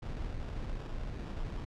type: noise with sample-and-hold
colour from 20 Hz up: brown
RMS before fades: -38 dBFS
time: 0.02-1.65 s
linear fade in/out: 10 ms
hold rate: 2100 Hz
effects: low-pass 5000 Hz 12 dB/octave